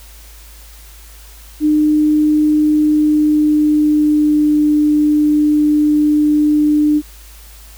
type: tone with pitch glide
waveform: sine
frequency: 303.2 to 299.5 Hz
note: D#4 to D4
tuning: -45 to +34 cents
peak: -9 dBFS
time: 1.6-7.02 s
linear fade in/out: 50 ms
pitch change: -21 cents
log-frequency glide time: 2.82-4.74 s
effects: added 53 Hz sine -37 dBFS peak until 7.77 s + white hiss -42 dBFS RMS until 7.77 s